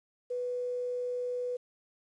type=tone with quantisation; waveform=sine; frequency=493.9 Hz; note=B4; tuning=in tune; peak=-31 dBFS; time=0.3-1.57 s; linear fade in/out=10 ms; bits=10; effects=resampled to 22050 Hz